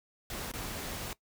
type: noise with dropouts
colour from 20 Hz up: pink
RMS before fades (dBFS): -39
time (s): 0.3-1.13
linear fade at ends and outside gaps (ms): 1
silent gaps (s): 0.516-0.537
effects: noise-tail reverb RT60 0.1 s tail -19 dB re dry